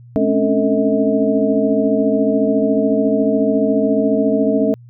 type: tone cluster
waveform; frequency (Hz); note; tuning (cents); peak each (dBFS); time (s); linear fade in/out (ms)
sine; 214.9 / 268.5 / 282.6 / 446.4 / 638; A3 / C4 / C#4 / A4 / D#5; -41 / +45 / +34 / +25 / +43; -19; 0.16-4.74; 0
effects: added 120 Hz sine -38 dBFS peak until 4.89 s